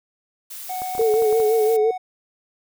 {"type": "noise", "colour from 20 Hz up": "blue", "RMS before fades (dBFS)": -35, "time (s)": [0.5, 1.77], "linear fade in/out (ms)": 10}
{"type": "tone", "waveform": "triangle", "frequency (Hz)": 740, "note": "F#5", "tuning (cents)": 0, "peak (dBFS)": -24, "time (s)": [0.69, 1.98], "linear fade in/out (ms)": 10}
{"type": "clicks", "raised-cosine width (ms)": 1, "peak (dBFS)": -22, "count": 8, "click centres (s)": [0.819, 0.951, 0.981, 1.014, 1.14, 1.222, 1.327, 1.401]}
{"type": "tone with vibrato", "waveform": "sine", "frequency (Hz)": 440, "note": "A4", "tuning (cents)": 0, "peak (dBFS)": -15, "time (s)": [0.99, 1.91], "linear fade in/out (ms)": 5, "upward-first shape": "sine", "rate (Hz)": 5.8, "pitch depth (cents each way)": 61}
{"effects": []}